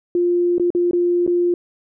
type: tone with dropouts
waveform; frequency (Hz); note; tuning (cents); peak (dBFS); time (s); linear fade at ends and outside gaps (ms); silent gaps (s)
sine; 350.5; F4; +6; -14; 0.15-1.54; 2; 0.582-0.597 / 0.704-0.749 / 0.911-0.932 / 1.265-1.276
effects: none